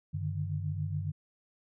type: tone cluster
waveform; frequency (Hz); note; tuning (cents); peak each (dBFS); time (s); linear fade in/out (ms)
sine; 96.6 / 145.5 / 152.7; G2 / D3 / D#3; -25 / -16 / -32; -34 / -37 / -36; 0.13-1.12; 20
effects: none